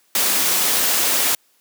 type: noise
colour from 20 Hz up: white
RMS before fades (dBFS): -18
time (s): 0.15-1.35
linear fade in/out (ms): 2
effects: white hiss -60 dBFS RMS until 1.6 s + high-pass 200 Hz 12 dB/octave